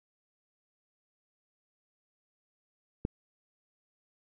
click, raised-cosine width 3 ms, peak -17 dBFS, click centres 3.051 s, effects none

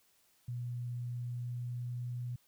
sine tone with pitch glide, 121.5 to 122.42 Hz, B2 to B2, -28 to -15 cents, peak -36 dBFS, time 0.48-2.36 s, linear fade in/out 5 ms, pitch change +13 cents, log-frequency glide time 1.3-2.17 s, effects white hiss -70 dBFS RMS until 2.47 s

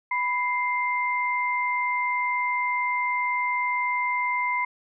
sine tone pair together, 989.6 / 2093 Hz, B5 / C7, +3 / 0 cents, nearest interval octave + minor second, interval 1297 cents, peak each -25 / -26 dBFS, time 0.11-4.65 s, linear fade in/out 5 ms, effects none

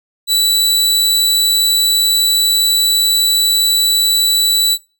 sawtooth tone, 3951 Hz, B7, in tune, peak -7 dBFS, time 0.27-4.78 s, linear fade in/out 50 ms, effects noise-tail reverb RT60 0.3 s tail -20 dB re dry

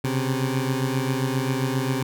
20% pulse beating tone pair, 129.6 / 137.1 Hz, C3 / C#3, -16 / -19 cents, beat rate 7.5 Hz, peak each -19 / -22 dBFS, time 0.04-2.03 s, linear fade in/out 5 ms, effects none

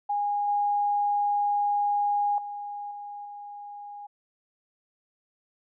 sine tone with level steps, 820 Hz, G#5, 22 cents flat, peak -24 / -22 / -33 / -36 / -38 dBFS, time 0.09-4.07 s, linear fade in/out 10 ms, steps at 0.48 / 2.38 / 2.91 / 3.25 s, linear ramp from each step 2 ms, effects none

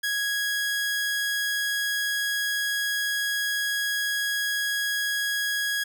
sawtooth tone, 1658 Hz, G#6, 3 cents flat, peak -21 dBFS, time 0.03-5.84 s, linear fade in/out 10 ms, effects none

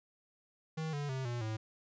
square tone with pitch steps, 158.7 / 144.69 / 131.92 / 120.27 / 109.65 Hz, D#3 / D3 / C3 / B2 / A2, +35 / -25 / +15 / -45 / -6 cents, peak -36 dBFS, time 0.77-1.57 s, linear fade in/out 10 ms, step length 160 ms, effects resampled to 16000 Hz

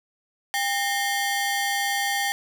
sawtooth ring-modulated tone, 1318.5 Hz, E6, in tune, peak -16 dBFS, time 0.54-2.32 s, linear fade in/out 0 ms, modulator 519 Hz, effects none

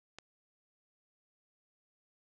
click, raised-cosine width 0.2 ms, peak -28 dBFS, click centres 0.186 s, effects resampled to 16000 Hz + 9-bit

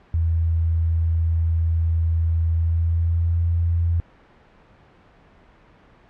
sine tone with pitch glide, 82.41 to 84.68 Hz, E2 to E2, 0 to +47 cents, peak -17 dBFS, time 0.14-4 s, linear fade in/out 0 ms, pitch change +47 cents, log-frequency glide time 2.5-3.42 s, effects pink hiss -52 dBFS RMS until 6.09 s + low-pass 2000 Hz 12 dB/octave

